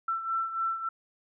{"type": "beating tone pair", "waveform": "sine", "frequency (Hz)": [1339, 1342.5], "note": ["E6", "E6"], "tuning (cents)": [27, 31], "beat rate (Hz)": 3.5, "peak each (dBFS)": [-29, -35], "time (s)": [0.08, 0.89], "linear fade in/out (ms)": 5, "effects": []}